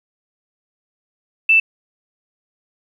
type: tone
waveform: sine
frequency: 2652 Hz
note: E7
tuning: 10 cents sharp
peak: -9 dBFS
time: 1.49-1.6 s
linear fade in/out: 5 ms
effects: 8-bit